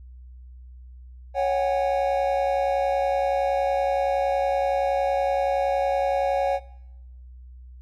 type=chord; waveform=triangle; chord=C# suspended fourth; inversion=none; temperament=equal with one note detuned; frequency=554.4 / 740 / 810.7 Hz; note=C#5 / F#5 / G#5; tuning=0 / 0 / -42 cents; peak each=-21 / -23 / -26 dBFS; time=1.34-6.6 s; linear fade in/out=50 ms; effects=noise-tail reverb RT60 0.9 s tail -21 dB re dry + added 62 Hz sine -41 dBFS peak until 7.81 s